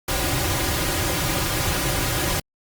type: noise with comb filter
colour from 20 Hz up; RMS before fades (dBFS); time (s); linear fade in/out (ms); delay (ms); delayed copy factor
pink; -23; 0.08-2.4; 5; 4.5; -0.8
effects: Opus 48 kbps